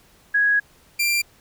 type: tone pair in turn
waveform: sine / sawtooth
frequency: 1661.2 / 2373 Hz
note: G#6 / D7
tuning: 0 / +17 cents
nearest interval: tritone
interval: 617 cents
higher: second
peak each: -15 dBFS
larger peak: neither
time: 0.34-0.6 / 0.99-1.22 s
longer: first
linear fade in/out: 10 ms
effects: pink hiss -55 dBFS RMS until 1.4 s